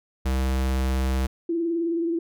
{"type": "tone", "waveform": "square", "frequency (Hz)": 65.41, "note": "C2", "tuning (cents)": 0, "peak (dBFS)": -22, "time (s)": [0.25, 1.27], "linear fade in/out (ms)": 10}
{"type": "tone with vibrato", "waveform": "sine", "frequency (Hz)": 335.3, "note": "E4", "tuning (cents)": 30, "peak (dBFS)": -22, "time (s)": [1.49, 2.19], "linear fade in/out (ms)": 5, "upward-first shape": "triangle", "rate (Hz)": 19, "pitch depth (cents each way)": 57}
{"effects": []}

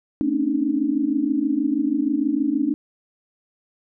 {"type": "tone cluster", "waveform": "sine", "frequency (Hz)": [225.3, 263.2, 277.7, 304], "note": ["A3", "C4", "C#4", "D#4"], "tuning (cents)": [41, 10, 3, -40], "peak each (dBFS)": [-28, -29, -22, -22], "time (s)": [0.21, 2.74], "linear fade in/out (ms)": 0, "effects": []}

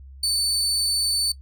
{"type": "tone", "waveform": "30% pulse", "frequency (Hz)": 4512, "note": "C#8", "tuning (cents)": 30, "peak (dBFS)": -17, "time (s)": [0.23, 1.32], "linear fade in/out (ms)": 5, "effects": ["noise-tail reverb RT60 0.1 s tail -21 dB re dry", "added 67 Hz sine -40 dBFS peak until 1.41 s"]}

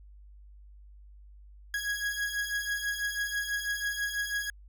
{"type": "beating tone pair", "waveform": "40% pulse", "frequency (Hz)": [1653, 1659.1], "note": ["G#6", "G#6"], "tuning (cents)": [-9, -2], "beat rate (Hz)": 6.1, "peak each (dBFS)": [-34, -31], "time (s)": [1.74, 4.5], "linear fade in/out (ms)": 2, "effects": ["added 50 Hz sine -49 dBFS peak until 4.68 s"]}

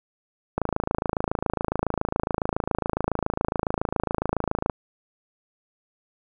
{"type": "click train", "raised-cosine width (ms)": 1, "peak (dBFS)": -9, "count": 113, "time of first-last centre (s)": [0.58, 4.698], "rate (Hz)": 27.2, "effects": []}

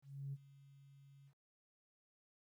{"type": "tone with ADSR envelope", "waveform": "sine", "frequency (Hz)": 138.59, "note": "C#3", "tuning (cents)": 0, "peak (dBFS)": -40, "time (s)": [0.02, 1.34], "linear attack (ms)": 310, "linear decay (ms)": 39, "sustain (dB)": -20, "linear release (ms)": 70, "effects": ["tanh soft clip ceiling -36 dBFS", "13-bit"]}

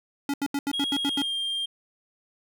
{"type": "tone bursts", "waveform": "square", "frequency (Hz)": 281.9, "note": "C#4", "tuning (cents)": 29, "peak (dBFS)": -25, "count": 8, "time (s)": [0.29, 1.22], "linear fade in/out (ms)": 2, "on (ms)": 48, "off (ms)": 78}
{"type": "tone with pitch glide", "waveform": "triangle", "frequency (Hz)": [3284, 3198], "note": ["G#7", "G7"], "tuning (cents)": [-20, 34], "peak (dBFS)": -25, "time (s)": [0.73, 1.66], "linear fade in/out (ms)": 10, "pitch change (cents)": -46, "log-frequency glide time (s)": [0.98, 1.34]}
{"effects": []}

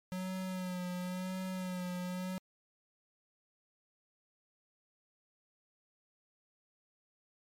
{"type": "tone with vibrato", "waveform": "square", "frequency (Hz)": 183.3, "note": "F#3", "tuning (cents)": -16, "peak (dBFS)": -37, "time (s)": [0.12, 2.38], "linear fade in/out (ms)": 0, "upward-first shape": "sine", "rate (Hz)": 0.96, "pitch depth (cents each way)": 35, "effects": ["MP3 64 kbps"]}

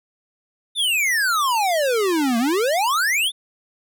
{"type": "exponential two-way sweep", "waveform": "square", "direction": "down then up", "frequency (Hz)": [3660, 223.2, 3660], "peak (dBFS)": -18, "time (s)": [0.75, 3.32], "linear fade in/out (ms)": 50, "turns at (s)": 2.38, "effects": []}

